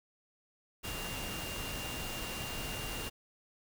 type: tone in noise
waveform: sine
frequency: 2794 Hz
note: F7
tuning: in tune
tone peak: -44 dBFS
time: 0.83-3.1 s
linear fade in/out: 20 ms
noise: pink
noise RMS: -40 dBFS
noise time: 0.83-3.1 s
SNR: -7 dB
effects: none